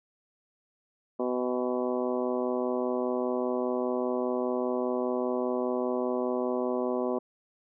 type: harmonic tone with a mistuned harmonic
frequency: 125 Hz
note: B2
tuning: 21 cents sharp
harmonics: 2 / 3 / 4 / 5 / 6 / 7 / 8 / 9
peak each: -32 / -31 / -33 / -34 / -42 / -43 / -40 / -44 dBFS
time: 1.19-7.19 s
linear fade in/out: 10 ms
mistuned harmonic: 7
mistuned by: -47 cents
effects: none